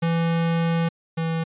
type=tone pair in turn; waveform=square; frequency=166.6 / 163.64 Hz; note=E3 / E3; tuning=+19 / -12 cents; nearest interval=unison; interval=31 cents; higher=first; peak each=-20 / -23 dBFS; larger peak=first; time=0.02-0.89 / 1.17-1.44 s; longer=first; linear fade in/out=10 ms; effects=resampled to 8000 Hz